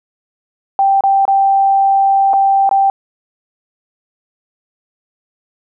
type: tone with dropouts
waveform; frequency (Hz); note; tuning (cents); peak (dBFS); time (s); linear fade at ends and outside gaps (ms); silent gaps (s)
sine; 784; G5; 0; -8; 0.79-2.9; 1; 1.008-1.037 / 1.253-1.279 / 2.333-2.337 / 2.692-2.712
effects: none